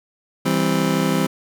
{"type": "chord", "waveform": "30% pulse", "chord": "C major", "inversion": "first", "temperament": "just", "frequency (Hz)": [163.52, 196.22, 261.6], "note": ["E3", "G3", "C4"], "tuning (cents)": [-14, 2, 0], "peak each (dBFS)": -19, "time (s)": [0.45, 1.27], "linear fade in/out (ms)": 10, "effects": []}